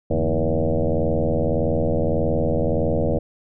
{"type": "tone with frequency modulation", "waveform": "sine", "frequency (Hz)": 235.6, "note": "A#3", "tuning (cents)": 19, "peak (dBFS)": -17, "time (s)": [0.1, 3.19], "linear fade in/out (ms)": 10, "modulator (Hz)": 81.7, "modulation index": 4.7, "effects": []}